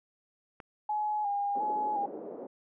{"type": "click", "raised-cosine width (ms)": 0.5, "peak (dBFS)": -29, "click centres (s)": 0.602}
{"type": "tone with vibrato", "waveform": "sine", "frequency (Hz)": 827, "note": "G#5", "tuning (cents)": -8, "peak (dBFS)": -28, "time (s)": [0.89, 2.06], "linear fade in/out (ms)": 5, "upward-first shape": "square", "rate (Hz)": 1.4, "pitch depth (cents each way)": 38}
{"type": "band-pass noise", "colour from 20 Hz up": "white", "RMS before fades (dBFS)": -42, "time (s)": [1.55, 2.47], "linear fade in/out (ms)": 5, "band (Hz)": [260, 560], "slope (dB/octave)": 24}
{"effects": []}